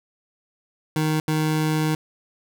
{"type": "tone bursts at uneven times", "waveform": "25% pulse", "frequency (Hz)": 155.5, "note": "D#3", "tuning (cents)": -1, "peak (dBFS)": -16, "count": 2, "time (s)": [[0.96, 1.2], [1.28, 1.95]], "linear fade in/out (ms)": 2, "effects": []}